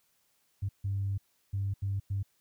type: tone bursts at uneven times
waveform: sine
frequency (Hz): 98.7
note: G2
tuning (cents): +12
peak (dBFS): -28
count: 5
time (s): 0.62-0.69 / 0.84-1.18 / 1.53-1.74 / 1.82-2 / 2.1-2.23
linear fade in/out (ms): 10
effects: tanh soft clip ceiling -24 dBFS + white hiss -72 dBFS RMS until 2.4 s